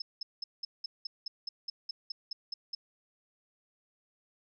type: tone bursts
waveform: sine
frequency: 5200 Hz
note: E8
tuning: 24 cents flat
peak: -34 dBFS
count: 14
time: 0-2.75 s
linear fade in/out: 5 ms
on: 20 ms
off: 190 ms
effects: none